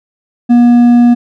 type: tone with hard clipping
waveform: triangle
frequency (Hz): 240.2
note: B3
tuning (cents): -48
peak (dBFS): -4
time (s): 0.49-1.15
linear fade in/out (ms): 20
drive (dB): 7
effects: none